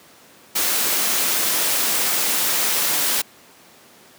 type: noise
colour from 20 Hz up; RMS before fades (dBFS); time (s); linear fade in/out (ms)
white; -20; 0.55-3.22; 10
effects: pink hiss -48 dBFS RMS until 4.18 s + high-pass 200 Hz 12 dB/octave